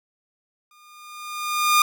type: tone with exponential growth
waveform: sawtooth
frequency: 1213 Hz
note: D#6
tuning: 44 cents flat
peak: -9 dBFS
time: 0.71-1.82 s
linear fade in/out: 2 ms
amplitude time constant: 240 ms
effects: none